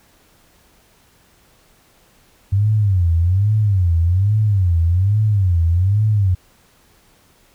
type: tone with vibrato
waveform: sine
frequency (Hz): 94.7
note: F#2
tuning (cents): +41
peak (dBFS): -12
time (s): 2.52-6.35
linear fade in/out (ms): 10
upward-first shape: sine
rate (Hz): 1.2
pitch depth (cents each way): 230
effects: pink hiss -54 dBFS RMS until 7.54 s